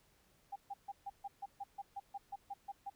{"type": "tone bursts", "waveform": "sine", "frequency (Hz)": 799, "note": "G5", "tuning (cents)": 33, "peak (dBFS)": -40, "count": 14, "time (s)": [0.52, 2.9], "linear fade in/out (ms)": 10, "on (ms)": 40, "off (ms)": 140, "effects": ["pink hiss -71 dBFS RMS until 2.95 s"]}